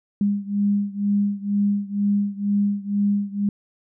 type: beating tone pair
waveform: sine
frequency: 202.1 / 204.2 Hz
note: G#3 / G#3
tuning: -47 / -29 cents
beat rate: 2.1 Hz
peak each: -21 / -23 dBFS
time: 0.21-3.49 s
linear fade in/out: 2 ms
effects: none